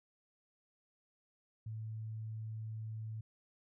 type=tone; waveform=sine; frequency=110 Hz; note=A2; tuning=in tune; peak=-40 dBFS; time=1.66-3.21 s; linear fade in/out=5 ms; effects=none